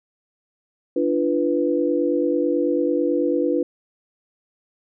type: chord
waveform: sine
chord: B diminished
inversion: first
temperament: equal with one note detuned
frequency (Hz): 293.7 / 342.8 / 493.9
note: D4 / F4 / B4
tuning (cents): 0 / -32 / 0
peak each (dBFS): -22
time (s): 0.96-3.63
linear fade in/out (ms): 5
effects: none